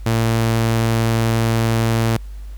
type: tone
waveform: sawtooth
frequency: 113.9 Hz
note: A#2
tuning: 40 cents flat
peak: -11 dBFS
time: 0.06-2.17 s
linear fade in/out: 5 ms
effects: added 50 Hz sine -29 dBFS peak until 2.57 s + pink hiss -52 dBFS RMS until 2.57 s